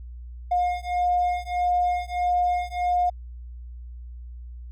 triangle beating tone pair, 713 / 714.6 Hz, F5 / F5, +36 / +40 cents, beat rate 1.6 Hz, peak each -21 dBFS, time 0.51-3.1 s, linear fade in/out 10 ms, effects tanh soft clip ceiling -16 dBFS + added 60 Hz sine -36 dBFS peak until 4.71 s

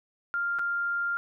sine tone with dropouts, 1396.9 Hz, F6, in tune, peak -26 dBFS, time 0.34-1.17 s, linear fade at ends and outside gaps 0 ms, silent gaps 0.587-0.593 s, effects none

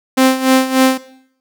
sawtooth tone with tremolo, 261.6 Hz, C4, in tune, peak -3 dBFS, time 0.17-0.98 s, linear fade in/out 10 ms, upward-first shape sine, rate 3.4 Hz, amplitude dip 75%, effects noise-tail reverb RT60 0.7 s tail -18 dB re dry

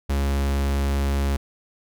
45% pulse tone, 69.6 Hz, C#2, 8 cents sharp, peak -20 dBFS, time 0.09-1.37 s, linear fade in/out 10 ms, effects none

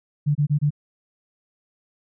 sine tone bursts, 146.83 Hz, D3, in tune, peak -16 dBFS, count 4, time 0.26-0.706 s, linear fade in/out 20 ms, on 92 ms, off 26 ms, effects none

